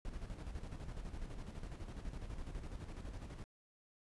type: noise with tremolo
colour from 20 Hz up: brown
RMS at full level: -44 dBFS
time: 0.05-3.44 s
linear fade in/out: 0 ms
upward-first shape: square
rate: 12 Hz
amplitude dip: 50%
effects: resampled to 24000 Hz